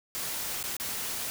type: noise with dropouts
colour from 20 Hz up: white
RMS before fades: -34 dBFS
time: 0.15-1.3 s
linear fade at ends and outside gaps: 0 ms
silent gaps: 0.628-0.639 / 0.767-0.799 s
effects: none